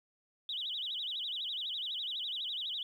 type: tone with vibrato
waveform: sine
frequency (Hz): 3386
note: G#7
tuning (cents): +33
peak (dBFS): -35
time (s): 0.49-2.83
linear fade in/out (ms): 2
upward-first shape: sine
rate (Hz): 12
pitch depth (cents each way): 250
effects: 11-bit